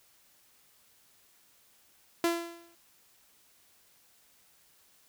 sawtooth tone with exponential decay, 339.1 Hz, E4, 49 cents sharp, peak -19 dBFS, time 2.24-2.75 s, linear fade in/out 2 ms, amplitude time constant 110 ms, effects white hiss -64 dBFS RMS until 5.08 s

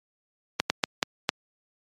slowing click train, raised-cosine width 0.2 ms, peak -3 dBFS, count 5, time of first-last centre 0.6-1.291 s, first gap 100 ms, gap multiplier 1.38, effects high-pass 150 Hz 12 dB/octave + MP3 64 kbps

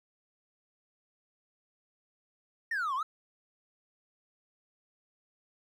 triangle exponential two-way sweep, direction down then up, 1882 to 1003 to 1344 Hz, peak -27 dBFS, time 2.71-3.03 s, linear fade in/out 5 ms, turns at 2.95 s, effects tanh soft clip ceiling -24 dBFS

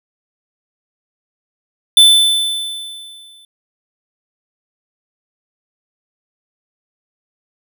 square tone with exponential decay, 3520 Hz, A7, in tune, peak -3 dBFS, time 1.97-3.45 s, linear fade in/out 2 ms, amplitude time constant 320 ms, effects none

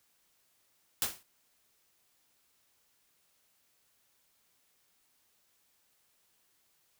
white noise with exponential decay, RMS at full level -27 dBFS, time 1.02-1.23 s, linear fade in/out 1 ms, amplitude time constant 45 ms, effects white hiss -72 dBFS RMS until 6.99 s

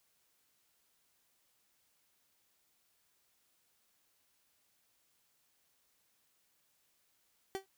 30% pulse tone with exponential decay, 386 Hz, G4, 27 cents flat, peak -30 dBFS, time 7.55-7.66 s, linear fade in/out 0 ms, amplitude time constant 23 ms, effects white hiss -75 dBFS RMS until 7.77 s

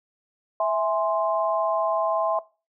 sine chord, E augmented, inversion none, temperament equal with one note detuned, 655.8 / 830.6 / 1046.5 Hz, E5 / G#5 / B#5, -9 / 0 / 0 cents, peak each -22 / -28 / -26 dBFS, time 0.6-2.39 s, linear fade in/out 2 ms, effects noise-tail reverb RT60 0.3 s tail -19 dB re dry

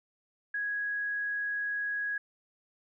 sine tone, 1661.2 Hz, G#6, in tune, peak -30 dBFS, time 0.54-2.18 s, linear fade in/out 5 ms, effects none

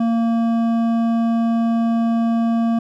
triangle tone with hard clipping, 229.9 Hz, A#3, 24 cents flat, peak -17 dBFS, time 0-2.79 s, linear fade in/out 5 ms, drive 13 dB, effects none

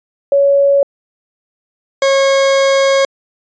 sine / 40% pulse tone pair in turn, 560 / 545.3 Hz, C#5 / C#5, +18 / -29 cents, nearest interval unison, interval 47 cents, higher first, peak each -7 / -8 dBFS, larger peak first, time 0.32-0.83 / 2.02-3.05 s, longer second, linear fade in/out 2 ms, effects resampled to 16000 Hz

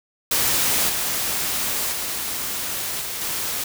white noise with level steps, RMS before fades -20 / -24 / -27 / -29 / -26 dBFS, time 0.31-3.64 s, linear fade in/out 5 ms, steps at 0.89 / 1.92 / 3.01 / 3.21 s, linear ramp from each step 5 ms, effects none

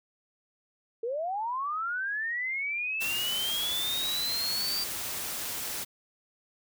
sine linear sweep, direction up, 440 to 4699 Hz, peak -29 dBFS, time 1.03-4.84 s, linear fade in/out 5 ms
white noise, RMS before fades -35 dBFS, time 3-5.85 s, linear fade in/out 20 ms
effects none

